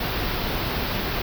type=band-stop noise; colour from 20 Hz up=pink; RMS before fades=-26 dBFS; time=0-1.22 s; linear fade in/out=5 ms; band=5100 to 13000 Hz; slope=48 dB/octave; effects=none